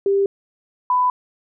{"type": "tone pair in turn", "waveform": "sine", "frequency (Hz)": [395.8, 997.4], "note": ["G4", "B5"], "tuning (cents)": [17, 17], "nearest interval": "octave + major third", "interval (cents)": 1600, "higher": "second", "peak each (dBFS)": -14, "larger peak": "neither", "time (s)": [[0.06, 0.26], [0.9, 1.1]], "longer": "neither", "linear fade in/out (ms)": 2, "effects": []}